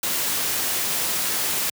white noise, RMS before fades -24 dBFS, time 0.03-1.7 s, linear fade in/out 5 ms, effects high-pass 100 Hz 12 dB/octave

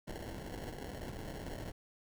pink noise with sample-and-hold, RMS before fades -44 dBFS, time 0.07-1.72 s, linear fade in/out 10 ms, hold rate 1225 Hz, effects none

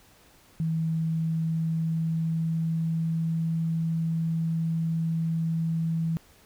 sine tone with pitch glide, 161.6 to 163.48 Hz, E3 to E3, -34 to -14 cents, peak -24 dBFS, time 0.6-6.17 s, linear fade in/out 0 ms, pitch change +20 cents, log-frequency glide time 0.89-3.44 s, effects pink hiss -57 dBFS RMS until 6.45 s

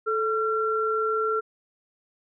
sine tone pair together, 437 / 1363.6 Hz, A4 / F6, -12 / -42 cents, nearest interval octave + minor sixth, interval 1970 cents, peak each -25 dBFS, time 0.06-1.41 s, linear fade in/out 20 ms, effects none

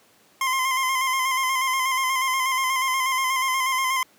25% pulse tone with vibrato, 1046.5 Hz, C6, in tune, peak -17 dBFS, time 0.41-4.03 s, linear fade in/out 2 ms, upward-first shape square, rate 8.3 Hz, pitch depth 32 cents each way, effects pink hiss -57 dBFS RMS until 4.18 s + high-pass 200 Hz 12 dB/octave

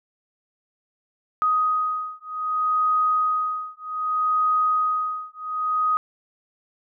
sine beating tone pair, 1251 / 1251.64 Hz, D#6 / D#6, +9 / +10 cents, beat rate 0.64 Hz, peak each -23 dBFS, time 1.42-5.97 s, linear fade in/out 0 ms, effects none

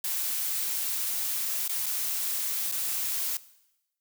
blue noise with dropouts, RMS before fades -30 dBFS, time 0.04-3.37 s, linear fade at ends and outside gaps 2 ms, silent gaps 1.679-1.694 / 1.86-1.864 / 2.715-2.722 s, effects noise-tail reverb RT60 0.9 s tail -18 dB re dry

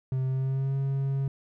triangle tone with pitch glide, 130.81 to 136.6 Hz, C3 to C#3, 0 to -25 cents, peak -23 dBFS, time 0.12-1.28 s, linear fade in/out 2 ms, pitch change +75 cents, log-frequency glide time 0.26-0.76 s, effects none

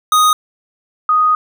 square / sine tone pair in turn, 1244.5 / 1244.5 Hz, D#6 / D#6, 0 / 0 cents, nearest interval unison, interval 0 cents, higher neither, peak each -9 dBFS, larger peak neither, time 0.12-0.33 / 1.09-1.35 s, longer second, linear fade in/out 2 ms, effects none

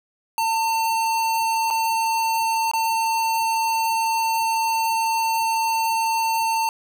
square tone with dropouts, 901 Hz, A5, 41 cents sharp, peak -20 dBFS, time 0.38-6.69 s, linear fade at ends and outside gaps 1 ms, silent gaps 1.703-1.708 / 2.714-2.735 s, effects none

